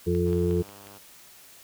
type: harmonic tone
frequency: 87.5 Hz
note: F2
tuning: 4 cents sharp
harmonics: 1 / 2 / 4 / 5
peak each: -27 / -27 / -27 / -27 dBFS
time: 0.06-0.63 s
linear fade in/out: 20 ms
type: click train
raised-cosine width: 0.3 ms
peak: -29 dBFS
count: 5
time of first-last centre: 0.15-0.871 s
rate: 5.55 Hz
type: tone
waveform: 5% pulse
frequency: 100 Hz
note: G2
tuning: 35 cents sharp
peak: -36 dBFS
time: 0.25-0.99 s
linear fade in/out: 20 ms
effects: white hiss -51 dBFS RMS until 1.63 s